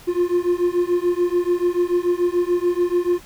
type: beating tone pair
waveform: triangle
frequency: 349.2 / 356.1 Hz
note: F4 / F4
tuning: 0 / +34 cents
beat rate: 6.9 Hz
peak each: -18 dBFS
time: 0.07-3.2 s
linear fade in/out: 20 ms
effects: pink hiss -45 dBFS RMS until 3.25 s